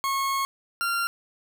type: tone pair in turn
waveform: 40% pulse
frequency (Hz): 1092 / 1383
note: C#6 / F6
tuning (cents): -26 / -17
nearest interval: major third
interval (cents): 409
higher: second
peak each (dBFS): -23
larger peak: neither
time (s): 0.04-0.45 / 0.81-1.07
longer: first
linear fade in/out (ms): 0
effects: 9-bit